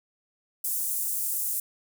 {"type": "high-pass noise", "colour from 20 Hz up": "pink", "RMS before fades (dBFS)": -29, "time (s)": [0.64, 1.6], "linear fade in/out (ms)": 5, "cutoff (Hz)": 8800, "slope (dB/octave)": 24, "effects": []}